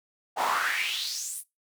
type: noise with high-pass filter sweep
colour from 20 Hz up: brown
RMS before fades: -29 dBFS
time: 0.36-1.44 s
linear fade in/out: 50 ms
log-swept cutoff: 730 to 11000 Hz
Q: 4.8
effects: noise-tail reverb RT60 0.2 s tail -21 dB re dry